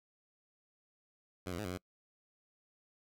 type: tone with pitch steps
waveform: 10% pulse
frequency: 91.9 / 85.9 / 106.5 / 89.8 / 91.4 Hz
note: F#2 / F2 / G#2 / F2 / F#2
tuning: -11 / -28 / +44 / +49 / -21 cents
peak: -30 dBFS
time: 1.46-1.775 s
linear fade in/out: 5 ms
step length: 63 ms
effects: noise-tail reverb RT60 0.1 s tail -26 dB re dry